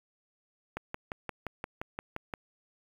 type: click train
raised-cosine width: 0.5 ms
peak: -20 dBFS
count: 10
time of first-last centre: 0.77-2.338 s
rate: 5.74 Hz
effects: 8-bit